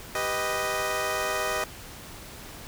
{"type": "chord", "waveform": "15% pulse", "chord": "G augmented", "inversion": "none", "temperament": "equal", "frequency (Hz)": [392, 493.9, 622.3], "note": ["G4", "B4", "D#5"], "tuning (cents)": [0, 0, 0], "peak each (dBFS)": [-27, -26, -22], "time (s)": [0.15, 1.64], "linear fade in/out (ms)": 2, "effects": ["pink hiss -43 dBFS RMS until 2.67 s"]}